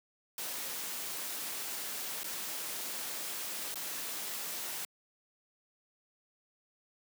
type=noise with dropouts; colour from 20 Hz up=white; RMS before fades=-39 dBFS; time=0.38-4.85 s; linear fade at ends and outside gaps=2 ms; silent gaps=2.234-2.242 / 3.743-3.756 s; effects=high-pass 200 Hz 12 dB/octave